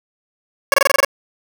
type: tone bursts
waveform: 15% pulse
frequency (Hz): 554.4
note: C#5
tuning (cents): 0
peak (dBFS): -3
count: 8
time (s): 0.72-1.048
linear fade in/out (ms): 2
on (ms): 20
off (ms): 24
effects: none